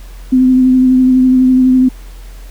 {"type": "tone with vibrato", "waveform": "sine", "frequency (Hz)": 256.7, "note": "C4", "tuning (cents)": -33, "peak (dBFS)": -5, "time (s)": [0.32, 1.89], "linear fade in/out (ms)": 10, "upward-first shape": "triangle", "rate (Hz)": 12, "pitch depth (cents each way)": 23, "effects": ["added 43 Hz sine -28 dBFS peak until 2.5 s", "pink hiss -42 dBFS RMS until 2.5 s"]}